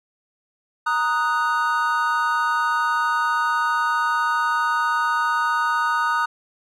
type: chord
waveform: triangle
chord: D# minor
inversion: second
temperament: equal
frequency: 932.3 / 1244.5 / 1480 Hz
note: A#5 / D#6 / F#6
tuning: 0 / 0 / 0 cents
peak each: -22 / -20 / -22 dBFS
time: 0.86-6.26 s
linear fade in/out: 10 ms
effects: none